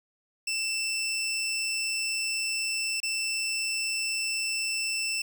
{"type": "tone with dropouts", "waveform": "20% pulse", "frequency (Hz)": 2668, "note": "E7", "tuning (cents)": 20, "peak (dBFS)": -23, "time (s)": [0.47, 5.22], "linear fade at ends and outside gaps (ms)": 5, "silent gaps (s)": [3.003, 3.03], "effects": ["9-bit"]}